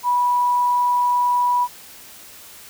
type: tone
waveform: sine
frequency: 979 Hz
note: B5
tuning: 15 cents flat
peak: -15 dBFS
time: 0.03-1.68 s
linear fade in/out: 50 ms
effects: white hiss -42 dBFS RMS until 2.69 s